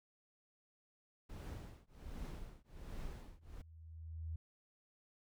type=noise with tremolo; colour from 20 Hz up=brown; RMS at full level=-44 dBFS; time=1.29-3.62 s; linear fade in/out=10 ms; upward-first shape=triangle; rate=1.3 Hz; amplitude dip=100%
type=tone with exponential growth; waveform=sine; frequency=80.9 Hz; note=E2; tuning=32 cents flat; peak=-39 dBFS; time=2.75-4.36 s; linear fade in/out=5 ms; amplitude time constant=350 ms
effects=none